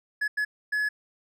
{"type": "tone bursts at uneven times", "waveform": "triangle", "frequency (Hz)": 1699, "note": "G#6", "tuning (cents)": 39, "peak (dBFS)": -22, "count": 3, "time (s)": [[0.21, 0.28], [0.37, 0.45], [0.72, 0.89]], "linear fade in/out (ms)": 10, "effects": []}